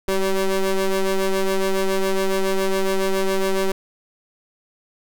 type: ring-modulated tone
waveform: 35% pulse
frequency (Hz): 192.6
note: G3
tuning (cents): -30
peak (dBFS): -13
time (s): 0.08-3.72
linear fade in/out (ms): 5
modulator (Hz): 189
effects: none